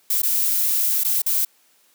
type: noise with dropouts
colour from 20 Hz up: violet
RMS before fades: -20 dBFS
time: 0.1-1.45 s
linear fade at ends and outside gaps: 5 ms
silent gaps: 0.219-0.231 / 1.036-1.047 / 1.22-1.262 s
effects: white hiss -59 dBFS RMS until 1.94 s + high-pass 200 Hz 12 dB/octave